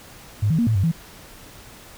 sine tone with pitch steps, 104.1 / 160.6 / 234.6 / 110.8 / 96.5 / 164.8 Hz, G#2 / E3 / A#3 / A2 / G2 / E3, +5 / -45 / +11 / +13 / -27 / 0 cents, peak -16 dBFS, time 0.42-0.918 s, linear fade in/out 10 ms, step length 83 ms, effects pink hiss -44 dBFS RMS until 1.97 s

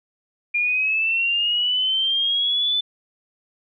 sine linear sweep, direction up, 2400 to 3520 Hz, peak -18 dBFS, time 0.54-2.81 s, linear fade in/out 10 ms, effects none

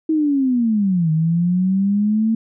sine linear two-way sweep, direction down then up, 321.2 to 155.56 to 225.9 Hz, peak -14 dBFS, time 0.09-2.35 s, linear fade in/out 5 ms, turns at 1.11 s, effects none

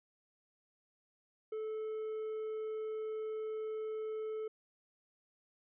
triangle tone, 435.5 Hz, A4, 18 cents flat, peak -35 dBFS, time 1.52-4.48 s, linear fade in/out 5 ms, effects resampled to 8000 Hz

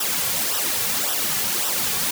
white noise with flanger, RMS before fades -23 dBFS, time 0-2.11 s, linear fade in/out 5 ms, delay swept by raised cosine 0.44 to 3.24 ms, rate 1.8 Hz, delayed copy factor -0.75, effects none

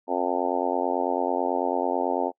harmonic tone, 89.1 Hz, F2, 35 cents sharp, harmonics 3 / 4 / 5 / 6 / 7 / 8 / 9 / 10, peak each -31 / -31 / -31 / -31 / -31 / -31 / -31 / -31 dBFS, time 0.07-2.32 s, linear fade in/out 50 ms, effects noise-tail reverb RT60 0.1 s tail -26 dB re dry

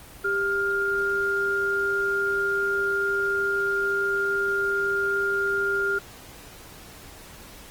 sine tone pair together, 395.8 / 1406.6 Hz, G4 / F6, +17 / +12 cents, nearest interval octave + minor seventh, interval 2195 cents, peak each -27 / -23 dBFS, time 0.24-5.99 s, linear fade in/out 10 ms, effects pink hiss -45 dBFS RMS until 7.7 s + Opus 24 kbps

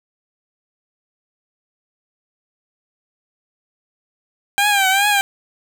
15% pulse tone with vibrato, 793 Hz, G5, 20 cents sharp, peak -7 dBFS, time 4.58-5.21 s, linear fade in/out 0 ms, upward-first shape triangle, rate 2.5 Hz, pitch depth 100 cents each way, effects none

